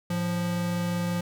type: tone pair together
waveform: square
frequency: 110 / 174.86 Hz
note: A2 / F3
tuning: 0 / +2 cents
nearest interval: minor sixth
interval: 802 cents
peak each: -35 / -27 dBFS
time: 0.1-1.21 s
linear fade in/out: 5 ms
effects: none